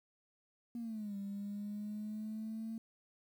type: exponential two-way sweep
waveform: sine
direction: down then up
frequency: 239.3 to 198.2 to 225.2 Hz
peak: -38 dBFS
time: 0.75-2.78 s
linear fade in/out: 2 ms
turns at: 1.17 s
effects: tanh soft clip ceiling -36 dBFS + 11-bit